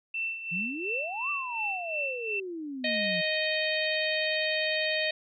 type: tone with tremolo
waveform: sine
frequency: 2679 Hz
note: E7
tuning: 27 cents sharp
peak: -28 dBFS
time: 0.14-2.4 s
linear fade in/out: 5 ms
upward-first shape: sine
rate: 2.8 Hz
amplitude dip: 65%
type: exponential two-way sweep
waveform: sine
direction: up then down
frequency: 160.5 to 1192 to 168.7 Hz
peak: -34 dBFS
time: 0.51-3.22 s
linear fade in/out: 20 ms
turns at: 1.3 s
type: harmonic tone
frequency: 622.3 Hz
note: D#5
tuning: in tune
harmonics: 1 / 3 / 4 / 5 / 6 / 7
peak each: -31 / -32 / -32 / -36 / -36 / -37 dBFS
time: 2.84-5.11 s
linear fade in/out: 5 ms
effects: none